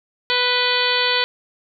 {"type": "harmonic tone with a mistuned harmonic", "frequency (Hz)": 493.9, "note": "B4", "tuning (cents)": 0, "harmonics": [1, 2, 3, 4, 5, 6, 7, 8, 9], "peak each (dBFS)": [-25, -25, -25, -25, -25, -25, -25, -25, -25], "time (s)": [0.3, 1.24], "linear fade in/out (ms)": 0, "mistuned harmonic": 6, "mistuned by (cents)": 55, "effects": []}